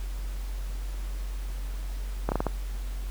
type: slowing click train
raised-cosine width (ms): 1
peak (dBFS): -12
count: 5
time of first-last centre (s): 2.29-2.467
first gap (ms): 29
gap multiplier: 1.29
effects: added 46 Hz sine -30 dBFS peak until 3.1 s + pink hiss -48 dBFS RMS until 3.1 s